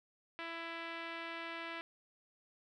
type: tone with low-pass filter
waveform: 5% pulse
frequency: 332.6 Hz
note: E4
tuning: 16 cents sharp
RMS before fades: -44 dBFS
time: 0.39-1.81 s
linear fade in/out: 0 ms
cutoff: 2500 Hz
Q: 1.1
effects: none